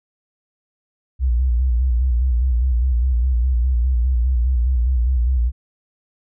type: tone with vibrato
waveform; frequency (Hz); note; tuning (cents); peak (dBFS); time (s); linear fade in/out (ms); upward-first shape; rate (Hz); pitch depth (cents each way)
sine; 61.74; B1; 0; -14; 1.19-5.52; 50; square; 4.9; 81
effects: none